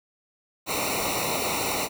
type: noise with comb filter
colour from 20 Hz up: pink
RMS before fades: -27 dBFS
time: 0.66-1.89 s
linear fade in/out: 50 ms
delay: 0.61 ms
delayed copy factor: -0.95
effects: none